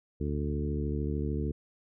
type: harmonic tone with a mistuned harmonic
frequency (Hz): 73.42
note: D2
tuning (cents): 0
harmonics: 1 / 2 / 3 / 4 / 5 / 6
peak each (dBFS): -32 / -35 / -37 / -38 / -39 / -40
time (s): 0.2-1.52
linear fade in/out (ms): 10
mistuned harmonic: 1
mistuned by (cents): +25
effects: none